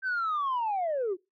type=linear sweep; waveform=sine; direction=down; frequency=1568 to 340.4 Hz; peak=-25 dBFS; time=0.02-1.17 s; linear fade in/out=50 ms; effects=noise-tail reverb RT60 0.2 s tail -22 dB re dry + tanh soft clip ceiling -24 dBFS